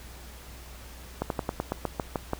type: slowing click train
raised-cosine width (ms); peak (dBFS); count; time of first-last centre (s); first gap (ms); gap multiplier
1; -13; 10; 1.22-2.334; 82; 1.1
effects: added 61 Hz sine -45 dBFS peak until 2.39 s + pink hiss -48 dBFS RMS until 2.39 s